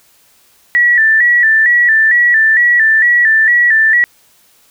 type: tone with vibrato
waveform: sine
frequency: 1848 Hz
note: A#6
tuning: 16 cents flat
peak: -6 dBFS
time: 0.75-4.04 s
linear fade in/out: 0 ms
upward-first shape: square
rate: 2.2 Hz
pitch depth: 74 cents each way
effects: white hiss -50 dBFS RMS until 4.7 s